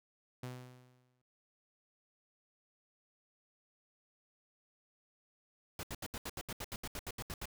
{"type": "tone with exponential decay", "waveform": "sawtooth", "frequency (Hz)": 125.8, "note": "B2", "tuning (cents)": 32, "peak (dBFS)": -36, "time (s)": [0.43, 1.22], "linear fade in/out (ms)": 5, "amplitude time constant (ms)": 170}
{"type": "noise bursts", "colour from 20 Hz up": "pink", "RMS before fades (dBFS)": -42, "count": 15, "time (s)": [5.79, 7.456], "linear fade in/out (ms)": 2, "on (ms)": 42, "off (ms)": 74}
{"effects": []}